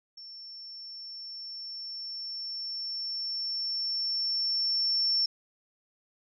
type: tone with level ramp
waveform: sine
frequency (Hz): 5420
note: E8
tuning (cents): +47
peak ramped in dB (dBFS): -43 to -23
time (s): 0.17-5.26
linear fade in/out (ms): 5
effects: none